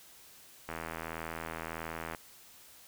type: click train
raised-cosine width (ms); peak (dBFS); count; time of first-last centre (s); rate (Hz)
0.5; -23; 120; 0.69-2.148; 81.6
effects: white hiss -56 dBFS RMS until 2.87 s